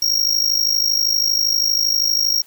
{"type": "tone with amplitude modulation", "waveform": "square", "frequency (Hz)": 5588, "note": "F8", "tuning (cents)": 0, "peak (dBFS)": -12, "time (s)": [0.02, 2.42], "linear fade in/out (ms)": 5, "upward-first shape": "sine", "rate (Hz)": 52.6, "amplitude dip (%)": 80, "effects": ["white hiss -50 dBFS RMS until 2.46 s"]}